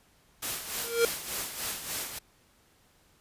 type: noise with tremolo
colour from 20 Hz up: white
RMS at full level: -32 dBFS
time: 0.42-2.19 s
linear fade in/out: 10 ms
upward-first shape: sine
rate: 3.4 Hz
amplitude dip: 60%
type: tone with exponential growth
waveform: square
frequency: 466.2 Hz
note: A#4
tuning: in tune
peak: -19 dBFS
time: 0.73-1.05 s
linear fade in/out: 2 ms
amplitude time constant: 68 ms
effects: pink hiss -64 dBFS RMS until 3.2 s + resampled to 32000 Hz